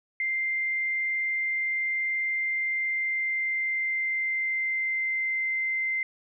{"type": "tone with pitch glide", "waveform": "sine", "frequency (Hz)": [2093, 2079], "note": ["C7", "C7"], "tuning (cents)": [0, -12], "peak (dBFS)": -25, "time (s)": [0.2, 6.03], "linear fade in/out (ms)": 2, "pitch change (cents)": -12, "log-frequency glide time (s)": [2.68, 5.5], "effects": []}